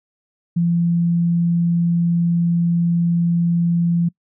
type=tone; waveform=sine; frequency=170.7 Hz; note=F3; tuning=39 cents flat; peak=-14 dBFS; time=0.56-4.09 s; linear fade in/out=10 ms; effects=noise-tail reverb RT60 0.1 s tail -25 dB re dry